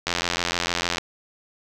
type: click train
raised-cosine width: 0.2 ms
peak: -5 dBFS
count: 80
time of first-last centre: 0.07-0.982 s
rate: 86.6 Hz
effects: none